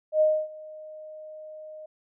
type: tone with ADSR envelope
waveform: sine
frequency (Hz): 619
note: D#5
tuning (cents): -9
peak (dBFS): -16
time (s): 0.12-1.86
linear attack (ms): 88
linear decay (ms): 270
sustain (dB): -23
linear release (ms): 6
effects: none